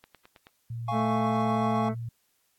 click train, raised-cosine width 0.3 ms, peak -32 dBFS, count 5, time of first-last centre 0.04-0.469 s, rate 9.32 Hz
sine tone, 116.54 Hz, A#2, in tune, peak -32 dBFS, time 0.7-2.09 s, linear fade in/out 5 ms
triangle chord, Db major, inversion first, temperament equal, 698.5 / 830.6 / 1108.7 Hz, F5 / Ab5 / Db6, 0 / 0 / 0 cents, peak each -30 dBFS, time 0.88-1.89 s, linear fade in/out 5 ms
harmonic tone, 220.2 Hz, A3, 2 cents sharp, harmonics 1 / 2 / 3 / 4 / 5 / 6 / 7 / 9 / 10, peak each -27 / -34 / -35 / -48 / -43 / -42 / -51 / -48 / -56 dBFS, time 0.91-1.95 s, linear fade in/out 50 ms
effects white hiss -71 dBFS RMS until 2.58 s + AAC 64 kbps

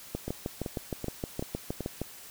two click trains, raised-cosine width 2 ms, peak -18 / -20 dBFS, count 13 / 5, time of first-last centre 0.15-2.016 / 0.28-1.807 s, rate 6.43 / 2.62 Hz, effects white hiss -48 dBFS RMS until 2.3 s

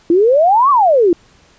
sine exponential two-way sweep, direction up then down, 324.7 to 1174.7 to 324.7 Hz, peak -7 dBFS, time 0.1-1.13 s, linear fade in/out 2 ms, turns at 0.7 s, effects pink hiss -49 dBFS RMS until 1.58 s + resampled to 16000 Hz

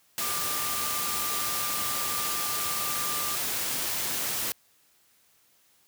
sine tone in noise, 1191 Hz, D6, 24 cents sharp, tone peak -35 dBFS, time 0.21-3.35 s, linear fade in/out 0 ms, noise white, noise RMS -30 dBFS, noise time 0.18-4.52 s, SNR -8 dB, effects white hiss -64 dBFS RMS until 5.87 s + high-pass 60 Hz 12 dB/octave

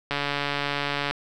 click train, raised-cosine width 0.3 ms, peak -10 dBFS, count 144, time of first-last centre 0.11-1.11 s, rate 143 Hz, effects none

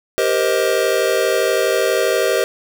square chord, C minor seventh, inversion second, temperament just, 392.4 / 470.9 / 523.3 / 627.9 Hz, G4 / Bb4 / C5 / Eb5, +2 / +18 / 0 / +16 cents, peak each -21 dBFS, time 0.18-2.44 s, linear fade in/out 0 ms, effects none

